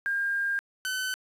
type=tone pair in turn; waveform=sine / sawtooth; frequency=1607 / 1516.8 Hz; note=G6 / F#6; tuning=+43 / +43 cents; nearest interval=minor second; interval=100 cents; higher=first; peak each=-25 dBFS; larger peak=neither; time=0.06-0.59 / 0.85-1.14 s; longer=first; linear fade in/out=0 ms; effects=resampled to 32000 Hz + 9-bit